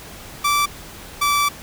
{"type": "tone pair in turn", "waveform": "sawtooth", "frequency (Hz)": [1165, 1159.2], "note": ["D6", "D6"], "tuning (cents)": [-14, -23], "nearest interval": "unison", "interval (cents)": 9, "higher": "first", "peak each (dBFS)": -12, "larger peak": "neither", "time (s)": [[0.44, 0.66], [1.21, 1.49]], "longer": "second", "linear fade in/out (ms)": 10, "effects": ["pink hiss -38 dBFS RMS until 1.62 s"]}